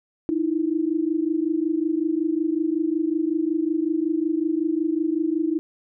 sine tone pair together, 307.6 / 333 Hz, D#4 / E4, -20 / +18 cents, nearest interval minor second, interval 138 cents, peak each -23 dBFS, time 0.29-5.59 s, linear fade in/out 0 ms, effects none

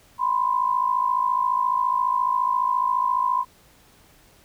sine tone pair together, 987.5 / 1042 Hz, B5 / C6, 0 / -7 cents, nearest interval minor second, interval 93 cents, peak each -22 / -22 dBFS, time 0.18-3.45 s, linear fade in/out 50 ms, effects pink hiss -55 dBFS RMS until 4.44 s

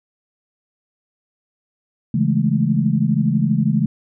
sine chord, A major seventh, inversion first, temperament equal, 138.59 / 164.81 / 207.7 / 220 Hz, C#3 / E3 / G#3 / A3, 0 / 0 / 0 / 0 cents, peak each -20 dBFS, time 2.14-3.86 s, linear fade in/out 5 ms, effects none

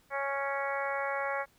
harmonic tone, 277.2 Hz, C#4, in tune, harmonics 2 / 3 / 4 / 5 / 6 / 7 / 8, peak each -35 / -37 / -38 / -39 / -40 / -40 / -41 dBFS, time 0.1-1.46 s, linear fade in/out 50 ms, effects pink hiss -66 dBFS RMS until 1.58 s

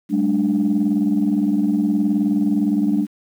sine chord, G suspended second, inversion none, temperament equal with one note detuned, 196 / 215.3 / 293.7 Hz, G3 / A3 / D4, 0 / -37 / 0 cents, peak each -20 / -19 / -18 dBFS, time 0.09-3.07 s, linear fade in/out 50 ms, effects tanh soft clip ceiling -9 dBFS + 8-bit

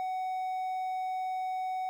triangle tone, 747 Hz, F#5, 16 cents sharp, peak -29 dBFS, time 0-1.89 s, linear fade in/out 0 ms, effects 11-bit

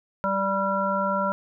harmonic tone, 195.3 Hz, G3, 6 cents flat, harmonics 1 / 3 / 5 / 7, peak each -29 / -27 / -27 / -27 dBFS, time 0.24-1.32 s, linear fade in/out 0 ms, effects none

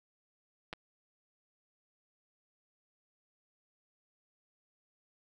clicks, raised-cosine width 0.3 ms, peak -23 / -28 dBFS, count 2, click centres 0.729 / 0.735 s, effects none

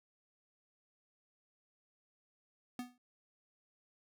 square tone with exponential decay, 246.9 Hz, B3, in tune, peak -37 dBFS, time 2.79-2.98 s, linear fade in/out 2 ms, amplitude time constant 40 ms, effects none

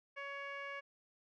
15% pulse tone with low-pass filter, 560 Hz, C#5, 18 cents sharp, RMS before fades -45 dBFS, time 0.16-0.81 s, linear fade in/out 20 ms, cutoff 2400 Hz, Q 2.2, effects none

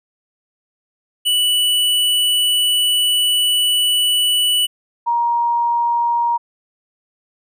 square / sine tone pair in turn, 2960 / 943.2 Hz, F#7 / A#5, 0 / +20 cents, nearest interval octave + minor sixth, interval 1980 cents, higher first, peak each -14 dBFS, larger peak neither, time 1.25-4.67 / 5.06-6.38 s, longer first, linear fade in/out 20 ms, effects none

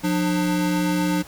square tone pair together, 178.32 / 299.9 Hz, F3 / D4, +36 / +36 cents, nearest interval major sixth, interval 900 cents, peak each -23 dBFS, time 0.03-1.23 s, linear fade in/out 20 ms, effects pink hiss -44 dBFS RMS until 1.27 s

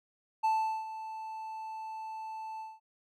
triangle tone with ADSR envelope, 880 Hz, A5, in tune, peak -22 dBFS, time 0.43-2.8 s, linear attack 16 ms, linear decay 400 ms, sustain -14 dB, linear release 200 ms, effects MP3 96 kbps

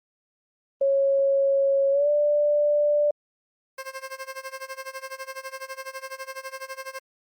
sine tone with pitch glide, 550 to 589.5 Hz, C#5 to D5, -14 to +6 cents, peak -18 dBFS, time 0.81-3.11 s, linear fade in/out 5 ms, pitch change +120 cents, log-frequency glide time 1.91-2.09 s
15% pulse tone with tremolo, 530 Hz, C5, 22 cents sharp, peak -25 dBFS, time 3.78-6.99 s, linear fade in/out 5 ms, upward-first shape sine, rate 12 Hz, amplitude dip 90%
effects Opus 24 kbps

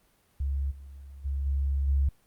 sine tone with level steps, 69 Hz, C#2, 7 cents flat, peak -26 / -42 / -27 / -24 / -21 dBFS, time 0.4-2.09 s, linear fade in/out 5 ms, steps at 0.7 / 1.24 / 1.45 / 1.87 s, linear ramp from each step 20 ms, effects pink hiss -66 dBFS RMS until 2.26 s + Opus 32 kbps

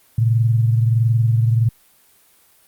sine tone pair together, 113.44 / 134.9 Hz, A#2 / C#3, -47 / -47 cents, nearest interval minor third, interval 300 cents, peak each -13 / -22 dBFS, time 0.18-1.69 s, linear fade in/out 5 ms, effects white hiss -54 dBFS RMS until 2.67 s + Opus 32 kbps

